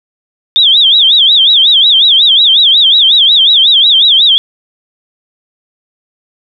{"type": "tone with vibrato", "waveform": "sine", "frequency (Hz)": 3483, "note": "A7", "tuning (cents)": -18, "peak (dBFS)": -3, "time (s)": [0.56, 4.38], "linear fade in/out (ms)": 0, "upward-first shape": "sine", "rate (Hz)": 5.5, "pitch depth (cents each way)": 200, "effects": []}